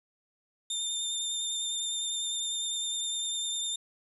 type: tone with vibrato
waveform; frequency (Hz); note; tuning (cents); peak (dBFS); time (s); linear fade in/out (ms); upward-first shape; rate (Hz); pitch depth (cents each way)
25% pulse; 3609; A7; +43; -26; 0.7-3.76; 5; sine; 9.9; 14
effects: resampled to 32000 Hz